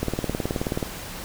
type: click train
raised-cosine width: 2 ms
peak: -11 dBFS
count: 16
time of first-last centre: 0.03-0.828 s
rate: 18.8 Hz
effects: pink hiss -36 dBFS RMS until 1.24 s